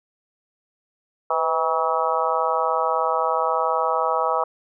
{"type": "harmonic tone with a mistuned harmonic", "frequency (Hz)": 160.8, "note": "E3", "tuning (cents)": -43, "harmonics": [3, 4, 5, 6, 7, 8], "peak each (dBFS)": [-26, -26, -26, -26, -26, -26], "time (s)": [1.3, 4.44], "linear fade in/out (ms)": 5, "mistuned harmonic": 3, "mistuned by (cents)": 60, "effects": []}